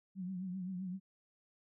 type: tone with vibrato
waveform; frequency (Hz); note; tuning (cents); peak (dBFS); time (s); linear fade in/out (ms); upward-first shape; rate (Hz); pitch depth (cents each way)
sine; 185; F#3; 0; -38; 0.15-1; 50; triangle; 7.7; 86
effects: none